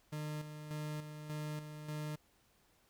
40% pulse tone with tremolo, 151.4 Hz, D#3, 47 cents flat, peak -38 dBFS, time 0.12-2.16 s, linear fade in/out 10 ms, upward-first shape square, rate 1.7 Hz, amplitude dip 55%, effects pink hiss -71 dBFS RMS until 2.89 s

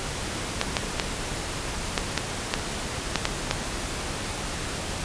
clicks, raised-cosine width 0.2 ms, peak -4 dBFS, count 9, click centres 0.614 / 0.768 / 0.998 / 1.978 / 2.177 / 2.539 / 3.157 / 3.254 / 3.511 s, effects pink hiss -31 dBFS RMS until 5.04 s + resampled to 22050 Hz

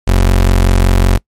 30% pulse tone, 45.29 Hz, F#1, 36 cents flat, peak -4 dBFS, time 0.07-1.18 s, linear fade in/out 10 ms, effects noise-tail reverb RT60 0.1 s tail -24 dB re dry + MP3 64 kbps

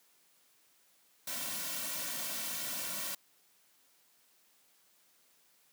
white noise with comb filter, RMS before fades -38 dBFS, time 1.27-3.15 s, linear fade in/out 5 ms, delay 2.4 ms, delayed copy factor -0.75, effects white hiss -68 dBFS RMS until 5.72 s + high-pass 150 Hz 12 dB/octave

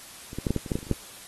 clicks, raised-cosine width 3 ms, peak -27 / -18 / -12 / -10 / -12 / -24 / -12 / -13 / -29 / -29 / -30 / -9 dBFS, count 12, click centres 0.331 / 0.386 / 0.468 / 0.506 / 0.563 / 0.662 / 0.718 / 0.755 / 0.788 / 0.829 / 0.868 / 0.913 s, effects white hiss -45 dBFS RMS until 1.27 s + AAC 32 kbps

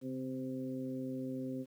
harmonic tone with a mistuned harmonic, 130.1 Hz, C3, 9 cents flat, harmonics 1 / 2 / 3 / 4, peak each -46 / -38 / -47 / -46 dBFS, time 0.01-1.66 s, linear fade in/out 50 ms, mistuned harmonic 1, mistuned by +51 cents, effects 11-bit

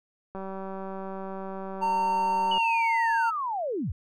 click train, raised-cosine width 1 ms, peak -24 dBFS, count 429, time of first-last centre 0.35-2.579 s, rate 192 Hz
triangle tone, 915 Hz, A#5, 32 cents flat, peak -21 dBFS, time 1.81-3.31 s, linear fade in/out 20 ms
sine linear sweep, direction down, 2960 to 52.7 Hz, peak -27 dBFS, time 2.51-3.92 s, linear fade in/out 5 ms
effects none

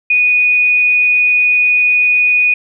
sine tone, 2473 Hz, D#7, 11 cents flat, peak -8 dBFS, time 0.1-2.54 s, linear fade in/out 5 ms, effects none

